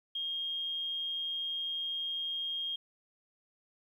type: tone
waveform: sine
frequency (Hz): 3234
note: G#7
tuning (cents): -47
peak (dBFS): -33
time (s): 0.15-2.76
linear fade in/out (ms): 5
effects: 11-bit